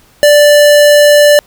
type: tone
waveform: square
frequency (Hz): 587.3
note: D5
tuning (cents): 0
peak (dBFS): -3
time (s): 0.23-1.39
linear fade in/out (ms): 0
effects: pink hiss -46 dBFS RMS until 1.46 s